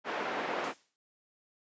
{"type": "band-pass noise", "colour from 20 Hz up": "pink", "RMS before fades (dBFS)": -35, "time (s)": [0.04, 0.74], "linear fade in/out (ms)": 50, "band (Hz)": [390, 1900], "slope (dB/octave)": 12}
{"type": "noise with exponential decay", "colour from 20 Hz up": "white", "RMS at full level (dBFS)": -44, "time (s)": [0.64, 0.96], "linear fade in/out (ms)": 0, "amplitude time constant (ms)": 68}
{"effects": ["high-pass 150 Hz 12 dB/octave", "resampled to 16000 Hz"]}